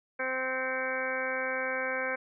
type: harmonic tone with a mistuned harmonic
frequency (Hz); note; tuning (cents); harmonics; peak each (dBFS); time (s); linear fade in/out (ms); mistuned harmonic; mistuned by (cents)
260; C4; -11; 1 / 2 / 3 / 4 / 5 / 6 / 7 / 8 / 9; -44 / -34 / -42 / -41 / -42 / -34 / -41 / -41 / -38; 0.19-2.16; 10; 9; -52
effects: none